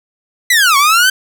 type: linear two-way sweep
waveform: sawtooth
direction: down then up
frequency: 2030 to 1090 to 1565 Hz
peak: -4 dBFS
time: 0.5-1.1 s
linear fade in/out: 5 ms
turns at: 0.77 s
effects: none